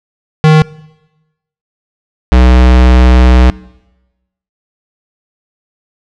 square tone pair in turn, 155.56 / 62.4 Hz, D#3 / B1, 0 / +19 cents, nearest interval octave + major third, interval 1581 cents, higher first, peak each -3 dBFS, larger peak neither, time 0.44-0.62 / 2.32-3.5 s, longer second, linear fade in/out 0 ms, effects noise-tail reverb RT60 1.0 s tail -22 dB re dry + low-pass 4000 Hz 12 dB/octave

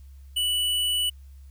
square tone, 2960 Hz, F#7, in tune, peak -23 dBFS, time 0.36-1.1 s, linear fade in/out 10 ms, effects added 68 Hz sine -43 dBFS peak until 1.5 s + white hiss -66 dBFS RMS until 1.5 s

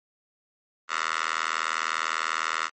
10% pulse tone with high-pass filter, 80 Hz, D#2, 49 cents sharp, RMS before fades -28 dBFS, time 0.88-2.7 s, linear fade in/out 50 ms, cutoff 1400 Hz, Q 3.3, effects MP3 32 kbps

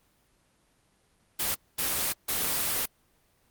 white noise bursts at uneven times, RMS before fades -28 dBFS, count 3, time 1.39-1.55 / 1.78-2.13 / 2.28-2.86 s, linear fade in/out 10 ms, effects pink hiss -67 dBFS RMS until 3.5 s + Opus 24 kbps

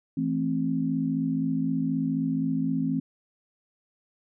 sine chord, A minor, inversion second, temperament just, 165 / 220 / 264 Hz, E3 / A3 / C4, +2 / 0 / +16 cents, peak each -29 / -31 / -26 dBFS, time 0.17-3 s, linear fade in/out 5 ms, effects none

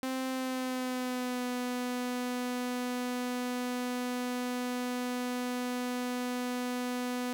sawtooth tone with pitch glide, 260.7 to 247.9 Hz, C4 to B3, -6 to +7 cents, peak -28 dBFS, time 0.03-7.33 s, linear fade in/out 0 ms, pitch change -87 cents, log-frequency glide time 0.29-1.44 s, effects none

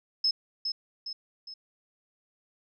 sine tone with echo, 5190 Hz, E8, 28 cents flat, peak -22 dBFS, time 0.24-0.31 s, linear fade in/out 5 ms, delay 410 ms, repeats 3, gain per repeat -6 dB, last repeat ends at 1.54 s, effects none

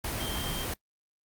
sine tone in noise, 3165 Hz, G7, 16 cents sharp, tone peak -36 dBFS, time 0.2-0.65 s, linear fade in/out 5 ms, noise pink, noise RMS -33 dBFS, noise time 0.04-0.74 s, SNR -6 dB, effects noise-tail reverb RT60 0.1 s tail -22 dB re dry + Opus 32 kbps

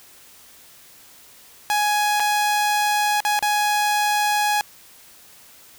sawtooth tone with dropouts, 834 Hz, G#5, 7 cents sharp, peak -14 dBFS, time 1.7-4.61 s, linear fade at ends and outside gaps 0 ms, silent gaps 2.198-2.202 / 3.204-3.25 / 3.391-3.426 s, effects white hiss -48 dBFS RMS until 5.78 s

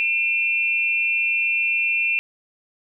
sine tone pair together, 2408 / 2681 Hz, D7 / E7, +43 / +29 cents, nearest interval major second, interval 186 cents, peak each -21 dBFS, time 0-2.19 s, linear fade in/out 0 ms, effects none

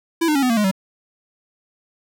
square tone with pitch steps, 332.5 / 303.1 / 276.4 / 252 / 229.7 / 209.5 / 190.97 Hz, E4 / D#4 / C#4 / B3 / A#3 / G#3 / G3, +15 / -45 / -5 / +35 / -25 / +15 / -45 cents, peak -16 dBFS, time 0.21-0.714 s, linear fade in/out 10 ms, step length 72 ms, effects none

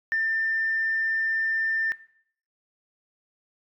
sine tone, 1792 Hz, A6, 31 cents sharp, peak -21 dBFS, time 0.12-1.92 s, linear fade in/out 0 ms, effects noise-tail reverb RT60 0.6 s tail -19 dB re dry + tanh soft clip ceiling -17 dBFS

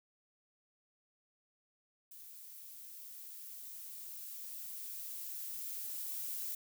violet noise with level ramp, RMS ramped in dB -53 to -40 dBFS, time 2.11-6.55 s, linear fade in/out 5 ms, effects none

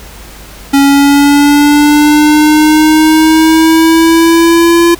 square linear sweep, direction up, 277.2 to 341.8 Hz, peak -4 dBFS, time 0.73-4.95 s, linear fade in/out 10 ms, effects added 50 Hz sine -32 dBFS peak until 4.99 s + pink hiss -32 dBFS RMS until 4.99 s

